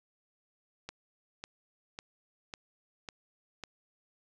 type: click train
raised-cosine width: 0.2 ms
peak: -23 dBFS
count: 6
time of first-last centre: 0.89-3.637 s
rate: 1.82 Hz
effects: resampled to 22050 Hz